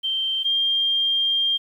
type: tone pair in turn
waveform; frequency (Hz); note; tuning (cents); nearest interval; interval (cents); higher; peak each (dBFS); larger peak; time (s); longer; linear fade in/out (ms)
sine; 3136 / 3198; G7 / G7; 0 / +34; unison; 34; second; -21 / -18; second; 0.03-0.44 / 0.44-1.58; second; 20
effects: 9-bit